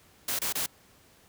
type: noise bursts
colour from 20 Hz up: white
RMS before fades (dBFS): -30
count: 3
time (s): 0.28-0.662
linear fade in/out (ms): 5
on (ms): 110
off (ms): 26
effects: pink hiss -59 dBFS RMS until 1.28 s + high-pass 60 Hz 12 dB/octave

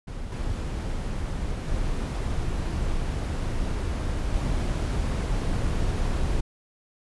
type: noise with level steps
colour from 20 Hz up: brown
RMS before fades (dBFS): -34 / -29 / -27 / -25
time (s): 0.07-6.41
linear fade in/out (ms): 10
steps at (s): 0.32 / 1.68 / 4.34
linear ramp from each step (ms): 2
effects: resampled to 24000 Hz

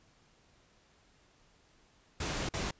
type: noise with dropouts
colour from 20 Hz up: pink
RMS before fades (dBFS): -35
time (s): 2.2-2.71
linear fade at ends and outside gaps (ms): 5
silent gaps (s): 2.49-2.537
effects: pink hiss -66 dBFS RMS until 2.79 s + resampled to 16000 Hz

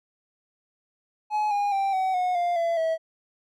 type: tone with pitch steps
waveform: triangle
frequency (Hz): 847 / 815.3 / 784.8 / 755.5 / 727.2 / 700 / 673.8 / 648.6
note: G#5 / G#5 / G5 / F#5 / F#5 / F5 / E5 / E5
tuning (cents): +34 / -32 / +2 / +36 / -30 / +4 / +38 / -28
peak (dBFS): -20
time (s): 1.3-2.98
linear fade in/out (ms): 50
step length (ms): 210
effects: none

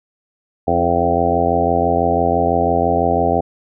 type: harmonic tone with a mistuned harmonic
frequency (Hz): 86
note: F2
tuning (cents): -26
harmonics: 1 / 2 / 3 / 4 / 5 / 6 / 7 / 8 / 9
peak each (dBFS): -24 / -25 / -23 / -25 / -22 / -22 / -24 / -19 / -19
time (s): 0.67-3.41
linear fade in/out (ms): 10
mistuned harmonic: 4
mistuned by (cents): -19
effects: none

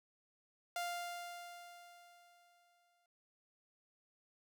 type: tone with exponential decay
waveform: sawtooth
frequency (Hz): 698.5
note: F5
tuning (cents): 0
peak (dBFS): -33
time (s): 0.76-3.06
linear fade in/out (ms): 2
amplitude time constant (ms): 500
effects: none

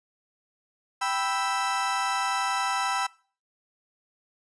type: chord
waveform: 35% pulse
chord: E minor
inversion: first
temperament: equal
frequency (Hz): 784 / 987.8 / 1318.5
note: G5 / B5 / E6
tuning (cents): 0 / 0 / 0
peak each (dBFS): -28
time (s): 1.01-3.07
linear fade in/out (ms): 10
effects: noise-tail reverb RT60 0.4 s tail -21 dB re dry + resampled to 22050 Hz

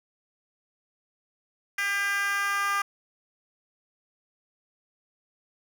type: tone with high-pass filter sweep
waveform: 10% pulse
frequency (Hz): 400.6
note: G4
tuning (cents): +38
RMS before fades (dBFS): -27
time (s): 1.78-2.82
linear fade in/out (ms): 5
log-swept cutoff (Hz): 1800 to 1200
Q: 3.2
effects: none

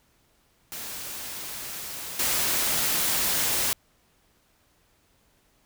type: noise with level steps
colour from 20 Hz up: white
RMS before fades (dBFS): -36 / -25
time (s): 0.72-3.73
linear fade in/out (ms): 0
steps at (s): 2.19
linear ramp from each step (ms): 5
effects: pink hiss -65 dBFS RMS until 5.65 s

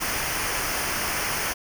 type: noise with comb filter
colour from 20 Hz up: pink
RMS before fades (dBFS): -27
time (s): 0-1.54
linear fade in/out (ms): 20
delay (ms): 0.26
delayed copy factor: -0.65
effects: none

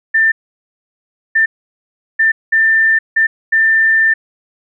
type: tone bursts at uneven times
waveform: sine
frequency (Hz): 1788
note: A6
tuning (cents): +27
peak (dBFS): -8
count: 6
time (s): 0.14-0.32 / 1.35-1.46 / 2.19-2.32 / 2.52-2.99 / 3.16-3.27 / 3.52-4.14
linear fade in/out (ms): 10
effects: none

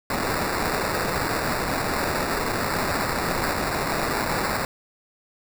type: noise with sample-and-hold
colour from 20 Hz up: violet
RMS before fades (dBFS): -25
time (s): 0.1-4.65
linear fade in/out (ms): 2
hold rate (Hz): 3150
effects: none

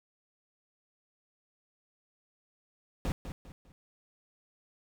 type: noise with echo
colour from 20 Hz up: brown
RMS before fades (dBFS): -31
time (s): 3.05-3.12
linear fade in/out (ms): 0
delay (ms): 200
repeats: 3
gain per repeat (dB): -9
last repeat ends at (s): 3.72
effects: none

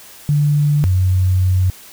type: tone pair in turn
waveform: sine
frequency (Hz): 146.8 / 92.48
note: D3 / F#2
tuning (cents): 0 / 0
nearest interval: minor sixth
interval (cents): 800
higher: first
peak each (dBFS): -11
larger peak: neither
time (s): 0.29-0.84 / 0.84-1.7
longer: second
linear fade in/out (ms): 0
effects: white hiss -40 dBFS RMS until 1.92 s

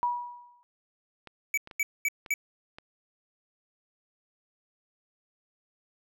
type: tone with exponential decay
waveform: sine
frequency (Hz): 968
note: B5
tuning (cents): -35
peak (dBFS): -22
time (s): 0.03-0.63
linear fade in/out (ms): 0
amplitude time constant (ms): 130
type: clicks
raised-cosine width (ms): 0.3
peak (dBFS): -28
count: 5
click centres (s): 1.273 / 1.674 / 1.712 / 2.262 / 2.785
type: tone bursts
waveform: square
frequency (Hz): 2288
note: D7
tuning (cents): -46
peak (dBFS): -25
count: 4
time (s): 1.54-2.34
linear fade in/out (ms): 2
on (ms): 35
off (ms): 220
effects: none

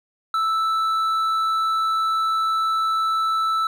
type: tone with hard clipping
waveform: sine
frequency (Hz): 1317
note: E6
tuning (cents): -2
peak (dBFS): -20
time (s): 0.34-3.67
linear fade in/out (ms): 2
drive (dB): 5
effects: none

